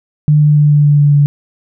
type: tone with pitch steps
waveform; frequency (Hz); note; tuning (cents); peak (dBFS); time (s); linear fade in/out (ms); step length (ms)
sine; 150 / 149.05 / 148.11 / 147.17 / 146.24 / 145.31 / 144.39; D3 / D3 / D3 / D3 / D3 / D3 / D3; +37 / +26 / +15 / +4 / -7 / -18 / -29; -5; 0.28-1.26; 0; 140
effects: none